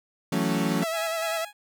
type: chord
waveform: 35% pulse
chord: F# minor seventh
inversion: third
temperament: equal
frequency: 164.81 / 185 / 220 / 277.2 Hz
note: E3 / F#3 / A3 / C#4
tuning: 0 / 0 / 0 / 0 cents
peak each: -27 dBFS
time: 0.32-0.84 s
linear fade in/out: 5 ms
type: tone with vibrato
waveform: sawtooth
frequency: 657 Hz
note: E5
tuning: 6 cents flat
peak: -23 dBFS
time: 0.82-1.45 s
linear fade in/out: 5 ms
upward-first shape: sine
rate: 10 Hz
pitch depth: 37 cents each way
type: tone with tremolo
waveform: 15% pulse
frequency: 830.6 Hz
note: G#5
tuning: in tune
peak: -26 dBFS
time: 0.92-1.53 s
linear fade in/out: 50 ms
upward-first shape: square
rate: 3.3 Hz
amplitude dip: 60%
effects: none